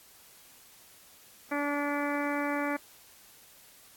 harmonic tone, 288.6 Hz, D4, 30 cents flat, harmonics 1 / 2 / 3 / 4 / 5 / 6 / 7 / 8, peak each -32 / -35 / -37 / -38 / -39 / -40 / -40 / -41 dBFS, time 1.51-2.77 s, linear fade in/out 10 ms, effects white hiss -56 dBFS RMS until 3.96 s + AAC 64 kbps

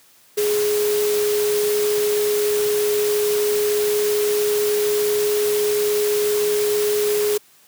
sine tone in noise, 418 Hz, G#4, 11 cents sharp, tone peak -17 dBFS, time 0.37-7.38 s, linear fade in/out 10 ms, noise white, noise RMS -27 dBFS, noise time 0.37-7.38 s, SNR +7 dB, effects white hiss -53 dBFS RMS until 7.67 s + high-pass 100 Hz 12 dB/octave

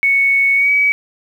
sine tone with pitch glide, 2217 to 2275 Hz, C#7 to C#7, 0 to +44 cents, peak -10 dBFS, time 0.03-0.92 s, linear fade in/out 0 ms, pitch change +44 cents, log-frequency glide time 0.55-0.71 s, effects 7-bit

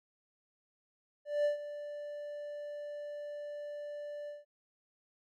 triangle tone with ADSR envelope, 587 Hz, D5, 1 cent flat, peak -24 dBFS, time 1.25-4.45 s, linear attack 200 ms, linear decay 120 ms, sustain -14 dB, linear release 170 ms, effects none

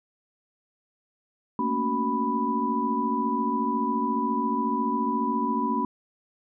sine tone cluster, 219.2 / 233.5 / 281.2 / 372.4 / 989 Hz, A3 / A#3 / C#4 / F#4 / B5, -6 / +3 / +25 / +11 / +2 cents, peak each -34 / -29 / -30 / -34 / -26 dBFS, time 1.59-5.85 s, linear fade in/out 2 ms, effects none

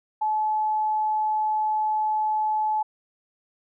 sine tone, 860 Hz, A5, 40 cents flat, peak -21 dBFS, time 0.21-2.83 s, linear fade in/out 10 ms, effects none

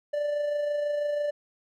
triangle tone with amplitude modulation, 587 Hz, D5, 1 cent flat, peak -22 dBFS, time 0.13-1.31 s, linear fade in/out 10 ms, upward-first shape sine, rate 26.1 Hz, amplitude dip 35%, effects none

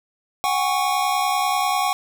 square chord, F# suspended second, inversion none, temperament equal with one note detuned, 740 / 810.2 / 1108.7 Hz, F#5 / G#5 / C#6, 0 / -43 / 0 cents, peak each -24 dBFS, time 0.44-1.93 s, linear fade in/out 0 ms, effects none

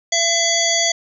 harmonic tone with a mistuned harmonic, 674 Hz, E5, 38 cents sharp, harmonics 1 / 3 / 5 / 7 / 9 / 10, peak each -22 / -22 / -22 / -22 / -22 / -22 dBFS, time 0.12-0.92 s, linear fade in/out 5 ms, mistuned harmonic 7, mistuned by -44 cents, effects none

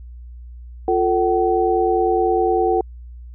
sine tone cluster, 352.4 / 442.3 / 759 Hz, F4 / A4 / F#5, +16 / +9 / +44 cents, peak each -19 dBFS, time 0.88-2.81 s, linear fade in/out 2 ms, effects added 60 Hz sine -34 dBFS peak until 3.34 s

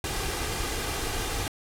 pink noise with comb filter, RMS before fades -30 dBFS, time 0.04-1.48 s, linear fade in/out 2 ms, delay 2.5 ms, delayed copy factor +0.5, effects low-pass 12000 Hz 12 dB/octave

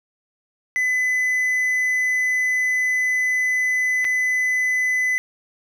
triangle tone with dropouts, 2009 Hz, B6, 29 cents sharp, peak -16 dBFS, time 0.76-5.18 s, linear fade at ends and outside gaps 0 ms, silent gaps 4.045-4.05 s, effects none

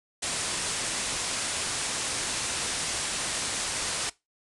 white low-pass noise, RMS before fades -31 dBFS, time 0.22-4.1 s, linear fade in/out 10 ms, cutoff 10000 Hz, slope 96 dB/octave, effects noise-tail reverb RT60 0.2 s tail -20 dB re dry

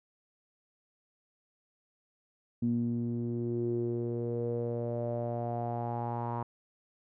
sawtooth tone with low-pass filter sweep, 118.4 Hz, A#2, 27 cents sharp, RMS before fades -33 dBFS, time 2.62-6.43 s, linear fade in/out 5 ms, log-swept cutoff 240 to 970 Hz, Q 6.1, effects none

